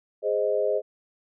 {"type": "chord", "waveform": "sine", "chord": "Ab major", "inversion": "none", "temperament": "equal", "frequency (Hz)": [415.3, 523.3, 622.3], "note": ["Ab4", "C5", "Eb5"], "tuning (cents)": [0, 0, 0], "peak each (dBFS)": -26, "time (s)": [0.22, 0.82], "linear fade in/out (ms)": 50, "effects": []}